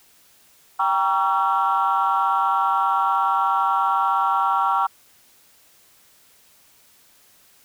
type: chord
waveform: sine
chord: G diminished seventh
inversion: none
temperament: just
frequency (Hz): 784 / 940.8 / 1128.9 / 1354.7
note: G5 / Bb5 / Db6 / Fb6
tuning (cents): 0 / +16 / +31 / +47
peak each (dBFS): -22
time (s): 0.79-4.87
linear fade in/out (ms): 10
effects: tanh soft clip ceiling -10 dBFS + white hiss -55 dBFS RMS until 7.64 s